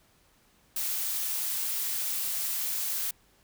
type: noise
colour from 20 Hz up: blue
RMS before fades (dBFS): -31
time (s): 0.76-3.11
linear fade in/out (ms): 5
effects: pink hiss -64 dBFS RMS until 3.43 s